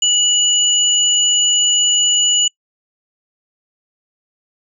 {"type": "tone pair together", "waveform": "sine", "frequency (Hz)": [2929, 6966], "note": ["F#7", "A8"], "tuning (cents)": [-18, -18], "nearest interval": "octave + minor third", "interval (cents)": 1500, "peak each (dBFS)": -14, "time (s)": [0.02, 2.48], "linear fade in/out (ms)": 5, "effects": ["noise-tail reverb RT60 0.1 s tail -26 dB re dry"]}